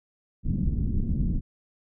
pink low-pass noise, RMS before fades -25 dBFS, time 0.43-1.41 s, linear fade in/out 50 ms, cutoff 230 Hz, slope 24 dB/octave, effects none

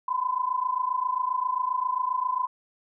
sine tone pair together, 998 / 1025.5 Hz, B5 / C6, +18 / -35 cents, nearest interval unison, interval 47 cents, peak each -27 dBFS, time 0.08-2.47 s, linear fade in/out 5 ms, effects none

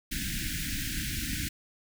pink band-stop noise, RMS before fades -33 dBFS, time 0.11-1.49 s, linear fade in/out 10 ms, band 320 to 1500 Hz, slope 96 dB/octave, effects none

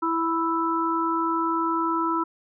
harmonic tone, 329.6 Hz, E4, in tune, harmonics 1 / 3 / 4, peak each -26 / -26 / -26 dBFS, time 0.02-2.24 s, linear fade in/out 10 ms, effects none

